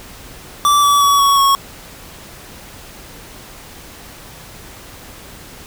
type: tone with pitch steps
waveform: square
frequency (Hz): 1163 / 1147.7 / 1132.5 / 1117.6 / 1102.8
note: D6 / D6 / C#6 / C#6 / C#6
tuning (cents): -17 / -40 / +37 / +14 / -9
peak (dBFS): -10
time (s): 0.65-1.55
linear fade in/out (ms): 0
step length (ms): 180
effects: pink hiss -37 dBFS RMS until 5.66 s